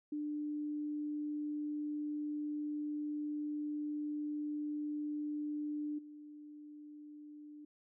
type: tone with level steps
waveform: sine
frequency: 297.7 Hz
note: D4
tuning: 24 cents sharp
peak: -36 / -49 dBFS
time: 0.12-7.65 s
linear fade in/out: 5 ms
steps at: 5.98 s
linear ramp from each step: 10 ms
effects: none